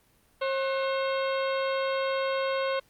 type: harmonic tone with a mistuned harmonic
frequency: 537 Hz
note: C5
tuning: 45 cents sharp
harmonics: 1 / 2 / 3 / 4 / 5 / 6 / 7 / 8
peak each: -27 / -33 / -37 / -39 / -41 / -43 / -44 / -45 dBFS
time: 0.41-2.8 s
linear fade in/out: 10 ms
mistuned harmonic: 3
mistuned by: -130 cents
effects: pink hiss -64 dBFS RMS until 2.89 s + Opus 32 kbps